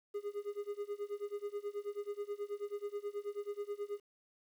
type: tone with tremolo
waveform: triangle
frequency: 410 Hz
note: G#4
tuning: 22 cents flat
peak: -33 dBFS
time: 0.14-4 s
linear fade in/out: 10 ms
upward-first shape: sine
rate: 9.3 Hz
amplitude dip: 95%
effects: 11-bit